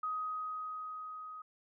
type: tone with level ramp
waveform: sine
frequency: 1256 Hz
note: D#6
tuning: 16 cents sharp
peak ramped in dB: -33 to -44 dBFS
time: 0.03-1.42 s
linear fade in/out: 5 ms
effects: none